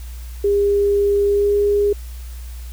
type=tone with pitch glide; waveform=sine; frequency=404.4 to 408.9 Hz; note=G#4 to G#4; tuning=-46 to -27 cents; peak=-13 dBFS; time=0.44-1.93 s; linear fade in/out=5 ms; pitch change=+19 cents; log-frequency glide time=1.26-1.55 s; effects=added 60 Hz sine -29 dBFS peak until 2.72 s + white hiss -45 dBFS RMS until 2.72 s